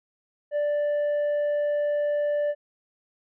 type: tone with tanh clipping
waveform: triangle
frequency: 587.3 Hz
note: D5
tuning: in tune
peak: -23 dBFS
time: 0.51-2.55 s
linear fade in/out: 50 ms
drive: 8 dB
effects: none